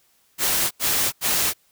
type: noise bursts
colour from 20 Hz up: white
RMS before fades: -21 dBFS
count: 3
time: 0.38-1.538 s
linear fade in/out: 50 ms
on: 330 ms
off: 84 ms
effects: white hiss -62 dBFS RMS until 1.71 s